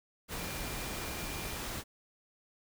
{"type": "tone in noise", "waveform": "sine", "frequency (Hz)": 2396, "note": "D7", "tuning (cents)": 34, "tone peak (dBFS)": -49, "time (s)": [0.35, 1.58], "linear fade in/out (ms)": 50, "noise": "pink", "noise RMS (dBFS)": -39, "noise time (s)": [0.28, 1.84], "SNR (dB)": -13, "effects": []}